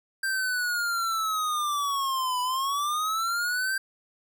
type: linear two-way sweep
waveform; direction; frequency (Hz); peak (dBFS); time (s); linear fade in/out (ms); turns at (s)
square; down then up; 1577 to 987.8 to 1577; -26; 0.23-3.78; 5; 2.41
effects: none